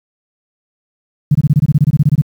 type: tone bursts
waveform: sine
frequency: 146.83 Hz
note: D3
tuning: in tune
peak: -5 dBFS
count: 15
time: 1.31-2.214 s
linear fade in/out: 5 ms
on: 36 ms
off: 26 ms
effects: high-pass 80 Hz 12 dB/octave + 7-bit